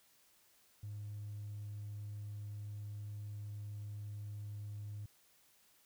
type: tone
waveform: triangle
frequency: 103.83 Hz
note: G#2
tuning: in tune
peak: -39 dBFS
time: 0.83-5.06 s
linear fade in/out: 5 ms
effects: tanh soft clip ceiling -39 dBFS + white hiss -69 dBFS RMS until 5.85 s